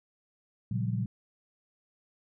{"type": "chord", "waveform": "sine", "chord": "G half-diminished seventh", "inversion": "first", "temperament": "equal with one note detuned", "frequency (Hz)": [116.54, 138.59, 179.01, 196], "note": ["Bb2", "Db3", "F3", "G3"], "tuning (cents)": [0, 0, 43, 0], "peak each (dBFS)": [-30, -36, -35, -36], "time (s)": [0.71, 1.06], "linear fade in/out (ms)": 5, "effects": []}